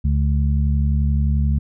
harmonic tone, 71.5 Hz, D2, 46 cents flat, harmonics 1 / 2 / 3, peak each -16 / -22 / -26 dBFS, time 0.04-1.59 s, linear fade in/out 10 ms, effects none

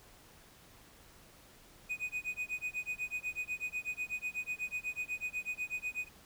triangle tone with tremolo, 2489 Hz, D#7, in tune, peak -31 dBFS, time 1.89-6.09 s, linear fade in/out 20 ms, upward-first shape sine, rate 8.1 Hz, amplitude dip 100%, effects pink hiss -59 dBFS RMS until 6.25 s

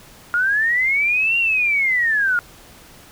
sine linear two-way sweep, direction up then down, 1400 to 2783 to 1400 Hz, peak -15 dBFS, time 0.34-2.39 s, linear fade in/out 0 ms, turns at 1.38 s, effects pink hiss -45 dBFS RMS until 3.11 s

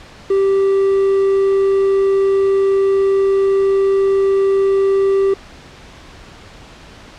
triangle tone with quantisation, 390.6 Hz, G4, 6 cents flat, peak -9 dBFS, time 0.3-5.34 s, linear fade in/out 5 ms, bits 6, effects pink hiss -39 dBFS RMS until 7.18 s + low-pass 5000 Hz 12 dB/octave

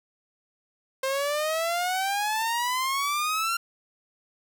sawtooth exponential sweep, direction up, 526 to 1387 Hz, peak -21 dBFS, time 1.03-3.57 s, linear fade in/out 5 ms, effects none

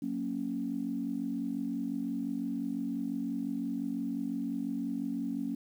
sine tone cluster, 183.5 / 231.9 / 277.7 Hz, F#3 / A#3 / C#4, -14 / -9 / +3 cents, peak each -40 / -35 / -34 dBFS, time 0.02-5.55 s, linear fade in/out 5 ms, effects tanh soft clip ceiling -22 dBFS + 10-bit

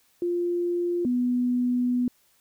sine tone pair in turn, 349.2 / 246.9 Hz, F4 / B3, 0 / 0 cents, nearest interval tritone, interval 600 cents, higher first, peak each -23 / -21 dBFS, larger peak second, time 0.22-1.05 / 1.05-2.08 s, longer second, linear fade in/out 2 ms, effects white hiss -64 dBFS RMS until 2.4 s

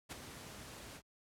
pink noise with ADSR envelope, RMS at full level -42 dBFS, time 0.09-1.02 s, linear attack 30 ms, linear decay 13 ms, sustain -8 dB, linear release 61 ms, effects high-pass 60 Hz 12 dB/octave + low-pass 12000 Hz 12 dB/octave

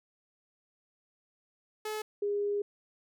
sawtooth / sine tone pair in turn, 429.2 / 408.6 Hz, A4 / G#4, -43 / -28 cents, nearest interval minor second, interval 85 cents, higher first, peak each -30 / -28 dBFS, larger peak second, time 1.85-2.02 / 2.22-2.62 s, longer second, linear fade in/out 5 ms, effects none

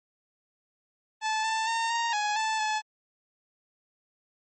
sawtooth tone with pitch steps, 871 / 886 / 913 / 930 / 837 / 877 / 860 Hz, A5 / A5 / A#5 / A#5 / G#5 / A5 / A5, -18 / +12 / -36 / -4 / +13 / -6 / -40 cents, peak -22 dBFS, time 1.21-2.82 s, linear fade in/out 50 ms, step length 230 ms, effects MP3 32 kbps

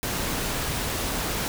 pink noise, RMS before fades -28 dBFS, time 0.03-1.48 s, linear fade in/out 0 ms, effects none

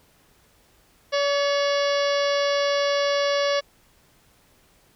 harmonic tone with a mistuned harmonic, 569 Hz, C#5, 45 cents sharp, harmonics 1 / 2 / 3 / 4 / 5 / 6 / 7 / 8 / 9 / 10, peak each -21 / -29 / -31 / -34 / -34 / -34 / -38 / -35 / -36 / -39 dBFS, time 1.12-3.61 s, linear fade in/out 20 ms, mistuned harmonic 4, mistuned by -59 cents, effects pink hiss -59 dBFS RMS until 4.95 s

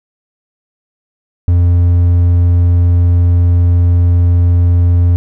triangle tone, 87.31 Hz, F2, in tune, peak -4 dBFS, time 1.48-5.16 s, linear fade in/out 0 ms, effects none

